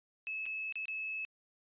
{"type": "tone with dropouts", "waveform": "sine", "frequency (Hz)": 2596, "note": "E7", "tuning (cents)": -27, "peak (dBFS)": -36, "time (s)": [0.27, 1.25], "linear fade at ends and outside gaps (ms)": 0, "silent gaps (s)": [[0.456, 0.463], [0.724, 0.756], [0.855, 0.882]], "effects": ["resampled to 8000 Hz"]}